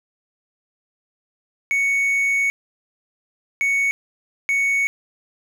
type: tone bursts at uneven times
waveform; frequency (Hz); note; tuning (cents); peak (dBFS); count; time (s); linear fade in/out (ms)
triangle; 2223; C#7; +4; -15; 3; 1.71-2.5 / 3.61-3.91 / 4.49-4.87; 0
effects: none